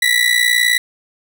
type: ring-modulated tone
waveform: 30% pulse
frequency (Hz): 1959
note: B6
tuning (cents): -15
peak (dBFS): -6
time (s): 0.02-0.78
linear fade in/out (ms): 2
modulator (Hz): 29.8
effects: none